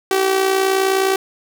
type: tone with amplitude modulation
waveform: sawtooth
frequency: 384 Hz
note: G4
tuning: 36 cents flat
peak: -8 dBFS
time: 0.11-1.16 s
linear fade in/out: 2 ms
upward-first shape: sine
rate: 59.7 Hz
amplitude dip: 55%
effects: none